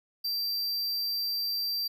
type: tone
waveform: square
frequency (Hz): 4699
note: D8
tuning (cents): 0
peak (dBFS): -29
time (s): 0.24-1.88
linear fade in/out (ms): 10
effects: none